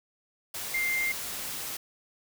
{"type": "tone in noise", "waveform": "sine", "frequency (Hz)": 2101, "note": "C7", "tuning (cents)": 7, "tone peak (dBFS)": -26, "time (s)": [0.74, 1.12], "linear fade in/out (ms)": 5, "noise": "white", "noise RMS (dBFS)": -36, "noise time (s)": [0.54, 1.77], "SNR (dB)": 7, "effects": []}